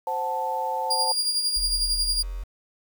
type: chord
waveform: sine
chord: F# diminished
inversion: second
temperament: equal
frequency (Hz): 523.3 / 740 / 880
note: C5 / F#5 / A5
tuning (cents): 0 / 0 / 0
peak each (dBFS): -31 / -32 / -26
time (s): 0.07-1.12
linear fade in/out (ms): 2
type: tone with tremolo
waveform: 35% pulse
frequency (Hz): 4817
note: D8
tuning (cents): +43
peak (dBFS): -19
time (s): 0.9-2.23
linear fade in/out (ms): 10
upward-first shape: sine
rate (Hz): 11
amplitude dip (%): 50
type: tone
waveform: sine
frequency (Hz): 44.42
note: F1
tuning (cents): +30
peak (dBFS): -29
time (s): 1.56-2.44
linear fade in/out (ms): 10
effects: 8-bit